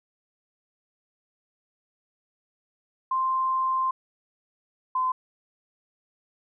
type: tone pair in turn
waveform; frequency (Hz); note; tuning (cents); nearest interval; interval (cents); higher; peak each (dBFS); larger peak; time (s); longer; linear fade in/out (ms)
sine; 1046.5 / 1027.3; C6 / C6; 0 / -32; unison; 32; first; -22; neither; 3.11-3.91 / 4.95-5.12; first; 5
effects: none